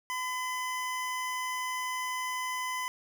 25% pulse tone, 1012 Hz, B5, 42 cents sharp, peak -28 dBFS, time 0.1-2.88 s, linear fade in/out 0 ms, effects none

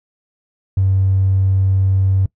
triangle tone, 95.8 Hz, G2, 39 cents flat, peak -8 dBFS, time 0.77-2.26 s, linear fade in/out 5 ms, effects noise-tail reverb RT60 0.1 s tail -25 dB re dry + tanh soft clip ceiling -8 dBFS

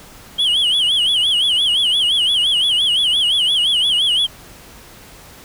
sine tone with vibrato, 3133 Hz, G7, 2 cents flat, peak -10 dBFS, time 0.38-4.27 s, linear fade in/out 20 ms, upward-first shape sine, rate 5.8 Hz, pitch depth 160 cents each way, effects tanh soft clip ceiling -12 dBFS + pink hiss -41 dBFS RMS until 5.44 s

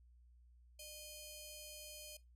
10% pulse ring-modulated tone, 1864.7 Hz, A#6, in tune, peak -38 dBFS, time 0.79-2.17 s, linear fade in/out 5 ms, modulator 1260 Hz, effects noise-tail reverb RT60 0.2 s tail -19 dB re dry + added 60 Hz sine -62 dBFS peak until 2.35 s

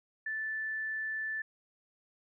sine tone, 1756 Hz, A6, 4 cents flat, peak -33 dBFS, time 0.26-1.42 s, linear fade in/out 5 ms, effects none

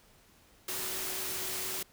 sine tone in noise, 374.6 Hz, F#4, 21 cents sharp, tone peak -47 dBFS, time 0.68-1.83 s, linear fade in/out 5 ms, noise white, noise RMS -36 dBFS, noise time 0.68-1.83 s, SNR -14 dB, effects pink hiss -62 dBFS RMS until 1.92 s

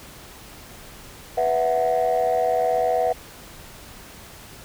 sine chord, B suspended fourth, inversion none, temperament equal, 493.9 / 659.3 / 740 Hz, B4 / E5 / F#5, 0 / 0 / 0 cents, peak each -22 / -21 / -21 dBFS, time 1.37-3.13 s, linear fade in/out 10 ms, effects tanh soft clip ceiling -13 dBFS + pink hiss -43 dBFS RMS until 4.64 s

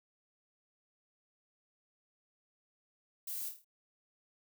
violet noise with echo, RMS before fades -41 dBFS, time 3.27-3.49 s, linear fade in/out 5 ms, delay 26 ms, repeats 6, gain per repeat -5 dB, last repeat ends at 3.646 s, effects none

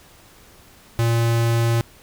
square tone, 116.1 Hz, A#2, 7 cents flat, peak -17 dBFS, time 0.99-1.81 s, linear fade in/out 0 ms, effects pink hiss -49 dBFS RMS until 2.02 s

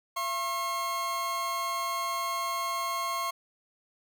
40% pulse tone pair together, 680 / 1079.4 Hz, F5 / C#6, -46 / -46 cents, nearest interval minor sixth, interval 800 cents, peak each -37 / -29 dBFS, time 0.16-3.31 s, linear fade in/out 10 ms, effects none

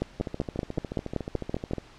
two click trains, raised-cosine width 2 ms, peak -19 / -13 dBFS, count 23 / 10, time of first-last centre 0.2-1.783 / 0.02-1.734 s, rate 13.9 / 5.25 Hz, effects pink hiss -52 dBFS RMS until 1.98 s + low-pass 5000 Hz 12 dB/octave

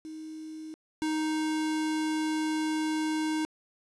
sine / square tone pair in turn, 314.1 / 311.6 Hz, D#4 / D#4, +16 / +3 cents, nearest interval unison, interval 13 cents, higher first, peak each -38 / -28 dBFS, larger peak second, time 0.05-0.74 / 1.02-3.45 s, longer second, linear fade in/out 0 ms, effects resampled to 22050 Hz + 9-bit

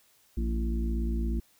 harmonic tone with a mistuned harmonic, 57 Hz, A#1, 38 cents flat, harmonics 1 / 3 / 4 / 5 / 6, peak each -27 / -40 / -35 / -49 / -39 dBFS, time 0.37-1.4 s, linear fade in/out 5 ms, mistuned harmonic 6, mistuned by -30 cents, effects white hiss -64 dBFS RMS until 1.59 s

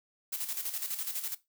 blue noise with tremolo, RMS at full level -34 dBFS, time 0.32-1.35 s, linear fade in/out 10 ms, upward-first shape square, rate 12 Hz, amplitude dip 60%, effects noise-tail reverb RT60 0.2 s tail -17 dB re dry

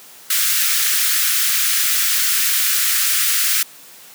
white high-pass noise, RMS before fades -17 dBFS, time 0.3-3.63 s, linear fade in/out 5 ms, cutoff 1300 Hz, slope 48 dB/octave, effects white hiss -42 dBFS RMS until 4.14 s + high-pass 150 Hz 12 dB/octave

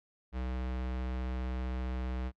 square tone, 63.2 Hz, B1, 41 cents sharp, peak -34 dBFS, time 0.32-2.32 s, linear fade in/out 50 ms, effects noise-tail reverb RT60 0.1 s tail -26 dB re dry + low-pass 3000 Hz 12 dB/octave

